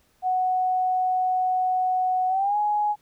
sine tone with pitch glide, 740 to 835.4 Hz, F#5 to G#5, 0 to +10 cents, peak -20 dBFS, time 0.22-2.96 s, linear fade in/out 50 ms, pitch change +210 cents, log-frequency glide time 2.28-2.57 s, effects pink hiss -64 dBFS RMS until 3.01 s

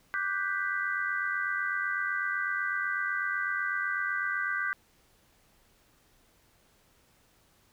sine chord, G major seventh, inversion second, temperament equal, 1174.7 / 1480 / 1568 / 1975.5 Hz, D6 / F#6 / G6 / B6, 0 / 0 / 0 / 0 cents, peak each -36 / -35 / -31 / -36 dBFS, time 0.14-4.73 s, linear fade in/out 0 ms, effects pink hiss -65 dBFS RMS until 7.72 s

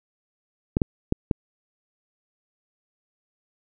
clicks, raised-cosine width 3 ms, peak -7 dBFS, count 4, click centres 0.769 / 0.818 / 1.124 / 1.312 s, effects none

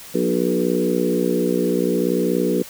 harmonic tone with a mistuned harmonic, 60.6 Hz, B1, 32 cents flat, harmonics 3 / 4 / 5 / 6 / 7 / 8, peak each -24 / -24 / -24 / -24 / -24 / -24 dBFS, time 0.14-2.63 s, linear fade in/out 10 ms, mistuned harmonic 6, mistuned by +17 cents, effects white hiss -39 dBFS RMS until 2.69 s

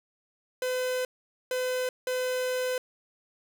45% pulse tone bursts at uneven times, 507 Hz, B4, 45 cents sharp, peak -27 dBFS, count 3, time 0.62-1.05 / 1.51-1.89 / 2.07-2.78 s, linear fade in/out 2 ms, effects none

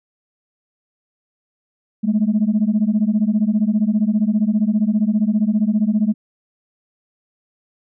sine beating tone pair, 205.5 / 220.5 Hz, G#3 / A3, -18 / +4 cents, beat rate 15 Hz, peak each -16 / -16 dBFS, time 2.03-6.14 s, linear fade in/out 20 ms, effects tanh soft clip ceiling -9 dBFS

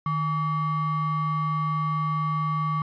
triangle ring-modulated tone, 493.9 Hz, B4, in tune, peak -18 dBFS, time 0.06-2.82 s, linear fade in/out 2 ms, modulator 648 Hz, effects resampled to 11025 Hz

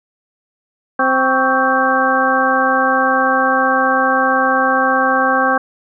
harmonic tone with a mistuned harmonic, 261.6 Hz, C4, in tune, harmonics 1 / 2 / 3 / 4 / 5 / 6, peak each -21 / -19 / -18 / -17 / -22 / -17 dBFS, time 0.99-5.58 s, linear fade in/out 5 ms, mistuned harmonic 4, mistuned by +110 cents, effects none

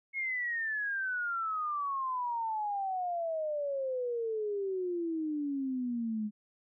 sine exponential sweep, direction down, 2183 to 207.7 Hz, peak -31 dBFS, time 0.13-6.31 s, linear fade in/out 50 ms, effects none

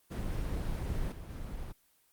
brown noise with level steps, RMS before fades -34 / -43 / -40 dBFS, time 0.1-1.73 s, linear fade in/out 20 ms, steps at 1.12 / 1.29 s, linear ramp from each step 2 ms, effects white hiss -69 dBFS RMS until 2.12 s + Opus 24 kbps

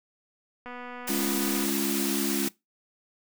click train, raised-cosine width 0.5 ms, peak -26 dBFS, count 246, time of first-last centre 0.66-1.656 s, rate 246 Hz
white high-pass noise, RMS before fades -31 dBFS, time 1.07-2.49 s, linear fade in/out 10 ms, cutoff 430 Hz, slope 48 dB/octave
harmonic tone, 69.3 Hz, C#2, in tune, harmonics 3 / 4 / 5, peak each -31 / -30 / -32 dBFS, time 1.09-2.48 s, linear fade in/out 5 ms
effects noise-tail reverb RT60 0.2 s tail -21 dB re dry

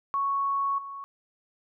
sine tone with level steps, 1108.7 Hz, C#6, in tune, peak -24 / -36 dBFS, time 0.14-1.04 s, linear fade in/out 0 ms, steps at 0.78 s, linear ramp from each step 5 ms, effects none

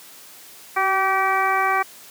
harmonic tone with a mistuned harmonic, 385 Hz, G4, 31 cents flat, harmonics 1 / 2 / 3 / 4 / 5 / 6, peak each -29 / -22 / -21 / -26 / -27 / -27 dBFS, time 0.76-1.83 s, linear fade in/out 10 ms, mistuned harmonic 1, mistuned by -25 cents, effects white hiss -44 dBFS RMS until 2.1 s + high-pass 150 Hz 12 dB/octave

